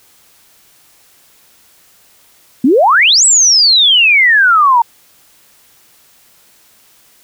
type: exponential two-way sweep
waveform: sine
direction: up then down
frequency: 233.1 to 8000 to 906 Hz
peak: -5 dBFS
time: 2.64-4.82 s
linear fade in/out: 5 ms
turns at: 3.25 s
effects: white hiss -48 dBFS RMS until 7.23 s